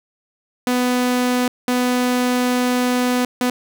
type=tone bursts at uneven times; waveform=sawtooth; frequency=248.6 Hz; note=B3; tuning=12 cents sharp; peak=-12 dBFS; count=3; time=0.67-1.48 / 1.68-3.25 / 3.41-3.5 s; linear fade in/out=2 ms; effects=none